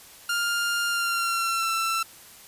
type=tone with pitch glide; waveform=sawtooth; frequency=1403 to 1338.1 Hz; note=F6 to E6; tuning=+8 to +26 cents; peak=-20 dBFS; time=0.29-2.03 s; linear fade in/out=5 ms; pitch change=-82 cents; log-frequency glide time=0.87-1.71 s; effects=white hiss -48 dBFS RMS until 2.47 s + resampled to 32000 Hz